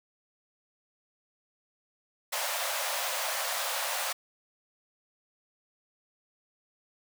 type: high-pass noise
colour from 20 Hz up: pink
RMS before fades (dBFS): -32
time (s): 2.32-4.13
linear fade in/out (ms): 10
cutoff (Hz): 530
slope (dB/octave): 96
effects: none